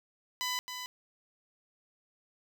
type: tone with echo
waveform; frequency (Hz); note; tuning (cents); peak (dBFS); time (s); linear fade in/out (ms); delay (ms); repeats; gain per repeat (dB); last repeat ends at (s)
10% pulse; 1000; B5; +21; -23; 0.41-0.59; 0; 270; 1; -7; 0.86
effects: none